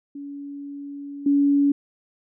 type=tone with level steps; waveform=sine; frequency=283.4 Hz; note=C#4; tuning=38 cents sharp; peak=-32 / -15 dBFS; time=0.15-1.72 s; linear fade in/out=5 ms; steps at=1.26 s; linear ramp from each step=5 ms; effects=none